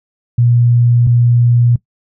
sine tone pair in turn, 120 / 120 Hz, B2 / B2, -49 / -49 cents, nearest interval unison, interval 0 cents, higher neither, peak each -7 dBFS, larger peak neither, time 0.38-1.07 / 1.07-1.76 s, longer neither, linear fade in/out 5 ms, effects noise-tail reverb RT60 0.1 s tail -19 dB re dry

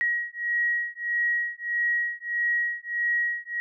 sine beating tone pair, 1900 / 1901.6 Hz, A#6 / A#6, +33 / +34 cents, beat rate 1.6 Hz, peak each -27 dBFS, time 0.01-3.6 s, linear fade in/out 0 ms, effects none

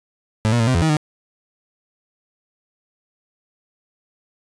30% pulse tone with pitch steps, 109.2 / 119.2 / 113.6 / 129 / 84.9 / 158.8 / 151.7 Hz, A2 / A#2 / A#2 / C3 / F2 / D#3 / D#3, -13 / +39 / -44 / -24 / -48 / +36 / -44 cents, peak -12 dBFS, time 0.45-0.968 s, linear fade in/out 0 ms, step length 74 ms, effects resampled to 22050 Hz

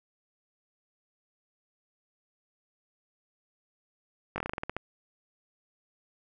slowing click train, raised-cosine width 0.5 ms, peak -17 dBFS, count 11, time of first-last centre 4.36-4.766 s, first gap 20 ms, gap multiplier 1.15, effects none

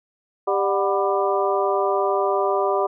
harmonic tone with a mistuned harmonic, 198.1 Hz, G3, 18 cents sharp, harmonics 2 / 3 / 4 / 5 / 6, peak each -22 / -24 / -25 / -26 / -27 dBFS, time 0.47-2.87 s, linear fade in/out 10 ms, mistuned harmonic 4, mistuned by -110 cents, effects none

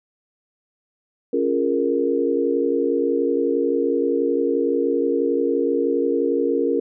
sine chord, Bb minor seventh, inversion first, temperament equal, 277.2 / 349.2 / 415.3 / 466.2 Hz, Db4 / F4 / Ab4 / Bb4, 0 / 0 / 0 / 0 cents, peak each -23 / -24 / -25 / -21 dBFS, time 1.33-6.8 s, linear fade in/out 5 ms, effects none

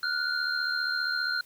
sine tone cluster, 1411 / 1486 / 4179 Hz, F6 / F#6 / C8, +17 / +7 / -3 cents, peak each -31 / -30 / -32 dBFS, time 0.03-1.41 s, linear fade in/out 2 ms, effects white hiss -57 dBFS RMS until 1.45 s

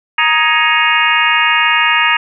harmonic tone with a mistuned harmonic, 312.8 Hz, D#4, 9 cents sharp, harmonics 3 / 4 / 5 / 6 / 7 / 8 / 9, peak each -17 / -17 / -17 / -17 / -17 / -17 / -17 dBFS, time 0.18-2.17 s, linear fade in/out 5 ms, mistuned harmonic 5, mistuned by +110 cents, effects none

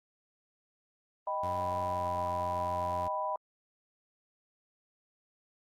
sine chord, Eb augmented, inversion none, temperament equal, 622.3 / 784 / 987.8 Hz, Eb5 / G5 / B5, 0 / 0 / 0 cents, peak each -36 / -38 / -33 dBFS, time 1.27-3.36 s, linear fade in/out 2 ms
sawtooth tone with pitch glide, 92 to 88.15 Hz, F#2 to F2, -9 to +17 cents, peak -36 dBFS, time 1.43-3.08 s, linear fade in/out 5 ms, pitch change -74 cents, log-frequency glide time 1.96-2.07 s
effects Opus 32 kbps

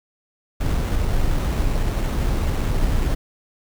brown noise with sample-and-hold, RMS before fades -20 dBFS, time 0.6-3.15 s, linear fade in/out 10 ms, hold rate 4900 Hz, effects none

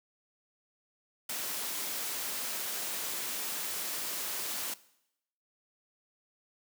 white noise, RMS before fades -36 dBFS, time 1.29-4.74 s, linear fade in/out 5 ms, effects noise-tail reverb RT60 0.8 s tail -19 dB re dry + high-pass 200 Hz 12 dB/octave

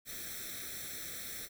white noise with comb filter, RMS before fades -43 dBFS, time 0.05-1.49 s, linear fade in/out 50 ms, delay 0.52 ms, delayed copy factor +1, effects none

